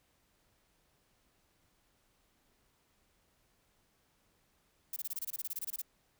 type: noise bursts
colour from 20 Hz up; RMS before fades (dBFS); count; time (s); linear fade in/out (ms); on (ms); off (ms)
violet; -38; 16; 4.93-5.818; 5; 33; 24
effects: pink hiss -73 dBFS RMS until 6.19 s